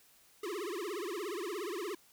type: tone with vibrato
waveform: square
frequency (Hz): 380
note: F#4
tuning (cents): +46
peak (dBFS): -37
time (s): 0.43-1.95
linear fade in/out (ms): 5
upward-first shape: triangle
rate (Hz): 17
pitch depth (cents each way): 280
effects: white hiss -64 dBFS RMS until 2.12 s